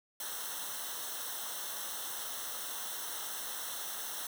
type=noise with comb filter; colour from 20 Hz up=white; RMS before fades=-40 dBFS; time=0.2-4.27 s; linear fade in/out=2 ms; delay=0.42 ms; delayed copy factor=-0.85; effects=none